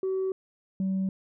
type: tone pair in turn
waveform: sine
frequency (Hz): 379.6 / 190.84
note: F#4 / G3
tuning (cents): +44 / -46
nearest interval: octave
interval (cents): 1190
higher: first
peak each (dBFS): -24 / -23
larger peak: second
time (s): 0.03-0.32 / 0.8-1.09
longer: neither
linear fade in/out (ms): 2
effects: tanh soft clip ceiling -23 dBFS